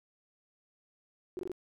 sine tone bursts, 363.8 Hz, F#4, 29 cents flat, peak -34 dBFS, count 4, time 1.37-1.517 s, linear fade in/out 0 ms, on 21 ms, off 21 ms, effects none

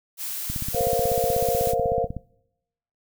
blue noise, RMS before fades -31 dBFS, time 0.17-1.75 s, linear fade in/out 50 ms
click train, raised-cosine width 5 ms, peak -18 dBFS, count 28, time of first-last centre 0.5-2.167 s, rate 16.2 Hz
sine chord, Bb suspended second, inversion none, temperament just, 466.2 / 524.4 / 699.2 Hz, Bb4 / C5 / F5, 0 / +4 / +2 cents, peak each -25 dBFS, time 0.73-2.08 s, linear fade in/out 50 ms
effects noise-tail reverb RT60 0.9 s tail -23 dB re dry

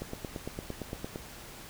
click train, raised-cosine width 2 ms, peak -22 dBFS, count 11, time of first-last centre 0.02-1.159 s, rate 8.78 Hz, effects pink hiss -47 dBFS RMS until 1.69 s

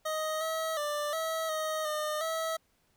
25% pulse tone with pitch steps, 625 / 643 / 591 / 646 / 626 / 608 / 648 Hz, D#5 / E5 / D5 / E5 / D#5 / D#5 / E5, +8 / -43 / +11 / -35 / +10 / -40 / -30 cents, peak -27 dBFS, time 0.05-2.57 s, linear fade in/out 10 ms, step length 360 ms, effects pink hiss -71 dBFS RMS until 2.96 s

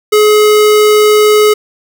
square tone, 423.4 Hz, G#4, 33 cents sharp, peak -5 dBFS, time 0.12-1.54 s, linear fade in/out 10 ms, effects none

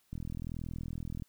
click train, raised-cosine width 5 ms, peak -27 dBFS, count 46, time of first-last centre 0.13-1.222 s, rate 41.2 Hz, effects white hiss -71 dBFS RMS until 1.28 s

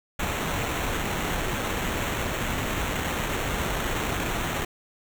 pink noise with sample-and-hold, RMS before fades -28 dBFS, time 0.19-4.65 s, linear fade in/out 5 ms, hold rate 4900 Hz, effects none

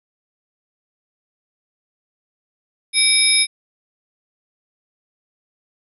sine tone cluster, 2306 / 3725 / 5130 / 10960 Hz, D7 / A#7 / E8 / F9, -32 / -2 / -48 / -34 cents, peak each -18 dBFS, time 2.93-3.47 s, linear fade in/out 50 ms, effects none

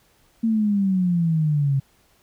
sine exponential sweep, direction down, 229.2 to 134.5 Hz, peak -17 dBFS, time 0.43-1.8 s, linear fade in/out 10 ms, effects pink hiss -60 dBFS RMS until 2.22 s

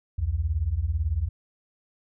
sine beating tone pair, 66.1 / 84.1 Hz, C2 / E2, +18 / +35 cents, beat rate 18 Hz, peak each -27 / -25 dBFS, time 0.18-1.29 s, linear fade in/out 10 ms, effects none

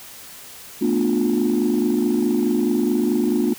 sine chord, B half-diminished seventh, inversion third, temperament just, 222.2 / 246.9 / 296.3 / 355.6 Hz, A3 / B3 / D4 / F4, +17 / 0 / +15 / +31 cents, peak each -21 dBFS, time 0.81-3.54 s, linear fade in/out 10 ms, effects tanh soft clip ceiling -11 dBFS + white hiss -40 dBFS RMS until 3.58 s

